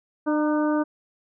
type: harmonic tone with a mistuned harmonic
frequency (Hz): 301.4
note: D4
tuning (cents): +45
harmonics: 1 / 2 / 3 / 4 / 5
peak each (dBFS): -21 / -27 / -31 / -33 / -35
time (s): 0.26-0.84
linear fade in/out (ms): 20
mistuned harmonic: 3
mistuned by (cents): +39
effects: none